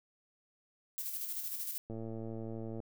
violet noise with tremolo, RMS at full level -38 dBFS, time 0.98-1.78 s, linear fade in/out 0 ms, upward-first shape square, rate 13 Hz, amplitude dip 40%
click train, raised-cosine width 2 ms, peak -30 dBFS, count 102, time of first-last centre 1.9-2.802 s, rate 112 Hz
effects none

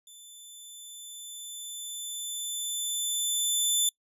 15% pulse tone with level ramp, 3524 Hz, A7, 2 cents sharp, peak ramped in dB -41 to -15 dBFS, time 0.07-3.89 s, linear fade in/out 2 ms, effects noise-tail reverb RT60 0.1 s tail -24 dB re dry + resampled to 32000 Hz

